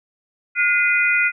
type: tone cluster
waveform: sine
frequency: 1432 / 2049 / 2462 Hz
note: F6 / C7 / D#7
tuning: +43 / -37 / -19 cents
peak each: -19 dBFS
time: 0.55-1.32 s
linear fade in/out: 50 ms
effects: none